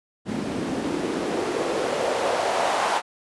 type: noise with band-pass filter sweep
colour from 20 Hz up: white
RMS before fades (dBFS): -25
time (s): 0.25-3.02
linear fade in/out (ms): 50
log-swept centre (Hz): 210 to 840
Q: 2.3
effects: resampled to 24000 Hz